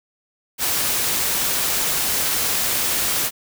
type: noise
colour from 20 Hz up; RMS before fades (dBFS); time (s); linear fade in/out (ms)
white; -21; 0.58-3.31; 50
effects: none